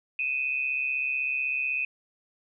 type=tone pair together; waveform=sine; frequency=2500 / 2636 Hz; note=D#7 / E7; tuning=+8 / -1 cents; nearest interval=minor second; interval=91 cents; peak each=-27 / -31 dBFS; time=0.19-1.85 s; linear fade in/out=2 ms; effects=none